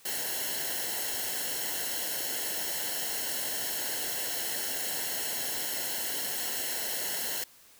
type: noise with comb filter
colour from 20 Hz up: white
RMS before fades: -33 dBFS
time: 0.05-7.44 s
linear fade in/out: 5 ms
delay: 0.83 ms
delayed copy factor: -0.75
effects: white hiss -57 dBFS RMS until 7.79 s